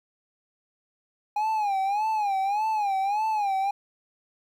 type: tone with vibrato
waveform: triangle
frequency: 822 Hz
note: G#5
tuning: 18 cents flat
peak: -21 dBFS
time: 1.36-3.71 s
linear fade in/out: 5 ms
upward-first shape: sine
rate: 1.7 Hz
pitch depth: 120 cents each way
effects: 10-bit